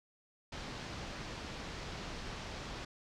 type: low-pass noise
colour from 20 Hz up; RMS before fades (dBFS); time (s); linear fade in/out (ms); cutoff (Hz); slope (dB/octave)
pink; -44; 0.52-2.85; 5; 5800; 24
effects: none